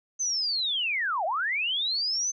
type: linear two-way sweep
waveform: sine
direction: down then up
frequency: 6272 to 612 to 6272 Hz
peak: -25 dBFS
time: 0.19-2.32 s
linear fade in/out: 20 ms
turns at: 1.25 s
effects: none